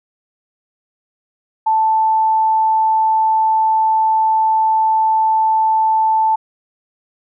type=tone; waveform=sine; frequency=880 Hz; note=A5; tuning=in tune; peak=-11 dBFS; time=1.66-6.36 s; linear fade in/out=10 ms; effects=none